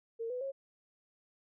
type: tone with pitch steps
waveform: sine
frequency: 457.4 / 498.8 / 543.9 Hz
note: A#4 / B4 / C#5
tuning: -33 / +17 / -33 cents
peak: -35 dBFS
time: 0.19-0.52 s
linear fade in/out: 20 ms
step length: 110 ms
effects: none